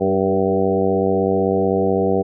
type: harmonic tone with a mistuned harmonic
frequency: 96 Hz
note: G2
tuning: 36 cents flat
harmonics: 1 / 2 / 3 / 4 / 5 / 6 / 7 / 8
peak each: -28 / -22 / -25 / -20 / -20 / -29 / -25 / -27 dBFS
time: 0-2.23 s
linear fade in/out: 20 ms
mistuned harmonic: 4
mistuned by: +21 cents
effects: none